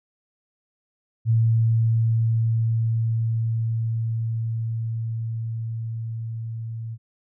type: tone with level ramp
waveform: sine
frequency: 113.5 Hz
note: A#2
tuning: 46 cents flat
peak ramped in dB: -15 to -29 dBFS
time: 1.25-6.98 s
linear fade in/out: 50 ms
effects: none